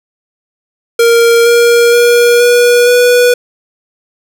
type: tone with pitch steps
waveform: square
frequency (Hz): 466.2 / 471.9 / 477.6 / 483.5 / 489.4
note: A#4 / A#4 / A#4 / B4 / B4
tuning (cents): 0 / +21 / +42 / -37 / -16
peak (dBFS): -5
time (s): 0.99-3.34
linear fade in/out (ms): 5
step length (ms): 470
effects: none